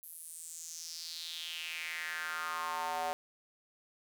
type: tone with high-pass filter sweep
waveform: square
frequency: 82.3 Hz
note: E2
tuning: 2 cents flat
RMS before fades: -40 dBFS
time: 0.03-3.13 s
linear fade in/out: 0 ms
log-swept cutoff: 12000 to 680 Hz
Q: 4.2
effects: none